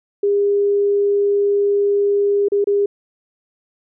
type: tone with dropouts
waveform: sine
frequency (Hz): 404.7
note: G#4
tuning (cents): -45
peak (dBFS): -13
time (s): 0.23-2.86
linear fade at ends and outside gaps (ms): 5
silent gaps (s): 2.485-2.519 / 2.643-2.671
effects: none